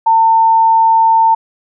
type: tone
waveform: sine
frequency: 900 Hz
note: A5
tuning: 39 cents sharp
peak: -6 dBFS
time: 0.06-1.35 s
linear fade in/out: 10 ms
effects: none